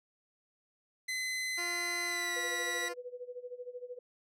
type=tone with pitch glide; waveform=sawtooth; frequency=2035 to 1952.1 Hz; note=C7 to B6; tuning=-49 to -21 cents; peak=-30 dBFS; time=1.08-2.89 s; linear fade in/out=10 ms; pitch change=-72 cents; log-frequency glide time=2.05-2.35 s
type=tone; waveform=10% pulse; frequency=349.2 Hz; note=F4; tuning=in tune; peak=-31 dBFS; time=1.57-2.94 s; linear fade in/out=20 ms
type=tone with tremolo; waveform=sine; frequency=493.9 Hz; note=B4; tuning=in tune; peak=-38 dBFS; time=2.36-3.99 s; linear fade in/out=5 ms; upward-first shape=sine; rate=13 Hz; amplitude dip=85%
effects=low-pass 11000 Hz 12 dB/octave